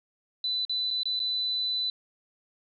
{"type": "tone with dropouts", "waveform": "sine", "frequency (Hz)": 3996, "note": "B7", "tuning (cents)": 20, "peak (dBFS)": -26, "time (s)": [0.44, 1.9], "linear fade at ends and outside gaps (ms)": 2, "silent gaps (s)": [[0.651, 0.695], [0.905, 0.91], [1.033, 1.055], [1.193, 1.2]], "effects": []}